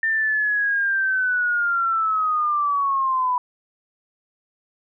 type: linear sweep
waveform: sine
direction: down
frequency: 1806 to 984 Hz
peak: -18 dBFS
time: 0.03-3.38 s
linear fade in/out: 2 ms
effects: none